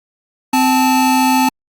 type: tone pair together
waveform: square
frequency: 259.5 / 873 Hz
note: C4 / A5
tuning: -14 / -14 cents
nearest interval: octave + major sixth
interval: 2100 cents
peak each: -14 dBFS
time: 0.53-1.49 s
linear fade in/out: 5 ms
effects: Opus 48 kbps